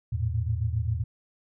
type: tone cluster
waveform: sine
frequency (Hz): 81.8 / 107.8 / 115.4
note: E2 / A2 / A#2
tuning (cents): -13 / -35 / -17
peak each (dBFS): -29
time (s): 0.12-1.04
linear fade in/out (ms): 10
effects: none